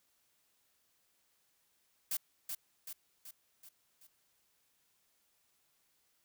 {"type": "noise with echo", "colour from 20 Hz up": "blue", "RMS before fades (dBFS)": -35, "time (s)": [2.11, 2.17], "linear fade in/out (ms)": 5, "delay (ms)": 380, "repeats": 5, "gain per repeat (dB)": -5, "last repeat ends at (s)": 4.07, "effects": ["white hiss -75 dBFS RMS until 6.24 s"]}